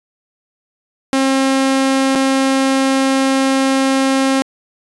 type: tone with dropouts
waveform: sawtooth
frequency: 268 Hz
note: C4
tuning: 42 cents sharp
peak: -8 dBFS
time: 1.13-4.42 s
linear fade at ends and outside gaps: 0 ms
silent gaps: 2.151-2.157 s
effects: resampled to 24000 Hz